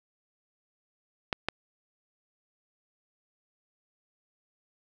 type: clicks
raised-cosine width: 0.3 ms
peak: -11 dBFS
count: 2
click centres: 1.328 / 1.486 s
effects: none